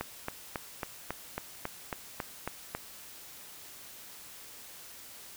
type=click train; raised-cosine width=0.5 ms; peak=-18 dBFS; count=11; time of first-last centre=0.01-2.75 s; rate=3.65 Hz; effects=white hiss -49 dBFS RMS until 5.36 s